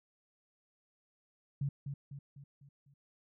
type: tone with echo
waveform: sine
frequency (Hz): 140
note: C#3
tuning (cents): +18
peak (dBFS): -31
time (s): 1.61-1.69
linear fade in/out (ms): 5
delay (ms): 250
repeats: 5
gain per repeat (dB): -6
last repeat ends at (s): 2.94
effects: none